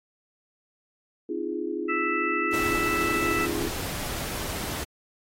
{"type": "chord", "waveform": "sine", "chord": "F minor seventh", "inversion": "second", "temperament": "equal with one note detuned", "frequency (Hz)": [261.6, 311.1, 344.6, 415.3], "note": ["C4", "Eb4", "F4", "Ab4"], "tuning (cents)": [0, 0, -23, 0], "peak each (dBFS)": [-37, -33, -31, -33], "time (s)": [1.29, 3.68], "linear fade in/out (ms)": 5}
{"type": "harmonic tone", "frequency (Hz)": 659.3, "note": "E5", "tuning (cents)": 0, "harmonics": [2, 3, 4], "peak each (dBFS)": [-28, -30, -31], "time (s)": [1.88, 3.47], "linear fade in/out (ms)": 20}
{"type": "noise", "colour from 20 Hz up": "pink", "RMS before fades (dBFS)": -33, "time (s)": [2.52, 4.85], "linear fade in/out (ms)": 20}
{"effects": ["AAC 48 kbps"]}